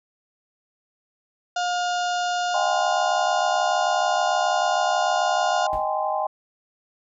harmonic tone, 712 Hz, F5, 33 cents sharp, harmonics 1 / 2 / 4 / 5 / 6 / 7 / 8 / 9 / 10, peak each -23 / -29 / -35 / -37 / -39 / -40 / -41 / -42 / -43 dBFS, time 1.56-5.67 s, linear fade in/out 5 ms
sine chord, Ab major seventh, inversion second, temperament just, 623 / 778.7 / 830.6 / 1038.3 Hz, Eb5 / G5 / Ab5 / C6, +2 / -12 / 0 / -14 cents, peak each -27 / -26 / -28 / -29 dBFS, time 2.54-6.27 s, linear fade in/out 5 ms
brown noise with exponential decay, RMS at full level -32 dBFS, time 5.73-5.92 s, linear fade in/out 0 ms, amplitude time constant 40 ms
effects none

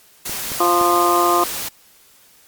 white noise, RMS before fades -26 dBFS, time 0.25-1.69 s, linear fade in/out 10 ms
clicks, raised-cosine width 2 ms, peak -19 dBFS, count 3, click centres 0.295 / 0.518 / 0.813 s
harmonic tone, 174.61 Hz, F3, in tune, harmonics 2 / 3 / 4 / 5 / 6 / 7, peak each -19 / -27 / -20 / -29 / -18 / -19 dBFS, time 0.6-1.44 s, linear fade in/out 5 ms
effects white hiss -51 dBFS RMS until 2.47 s + Opus 48 kbps

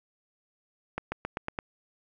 accelerating click train, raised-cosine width 0.5 ms, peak -16 dBFS, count 6, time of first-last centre 0.98-1.589 s, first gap 140 ms, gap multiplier 0.93, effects none

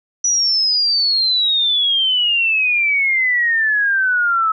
sine exponential sweep, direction down, 5920 to 1291 Hz, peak -13 dBFS, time 0.24-4.52 s, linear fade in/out 5 ms, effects none

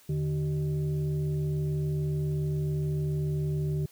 sine tone with frequency modulation, 150 Hz, D3, 37 cents sharp, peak -26 dBFS, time 0.09-3.86 s, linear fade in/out 5 ms, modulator 233 Hz, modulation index 0.58, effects white hiss -58 dBFS RMS until 3.91 s

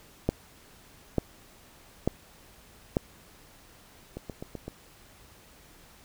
two click trains, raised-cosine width 2 ms, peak -23 / -10 dBFS, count 5 / 4, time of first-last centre 4.17-4.68 / 0.29-2.969 s, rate 7.84 / 1.12 Hz, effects pink hiss -55 dBFS RMS until 6.04 s

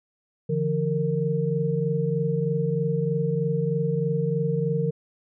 sine tone cluster, 145.8 / 169 / 460.9 Hz, D3 / E3 / A#4, -12 / +43 / -20 cents, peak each -26 dBFS, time 0.49-4.91 s, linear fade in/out 10 ms, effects none

